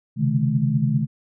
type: tone cluster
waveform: sine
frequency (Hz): 130.5 / 140.6 / 155.5 / 214.2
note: C3 / C#3 / D#3 / A3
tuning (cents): -4 / +25 / -1 / -46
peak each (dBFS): -23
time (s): 0.16-1.07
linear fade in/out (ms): 50
effects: none